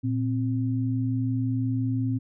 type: tone pair together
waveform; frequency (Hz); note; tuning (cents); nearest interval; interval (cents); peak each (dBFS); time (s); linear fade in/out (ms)
sine; 115.79 / 261.6; A#2 / C4; -11 / 0; octave + major second; 1411; -25 / -27; 0.03-2.19; 20
effects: none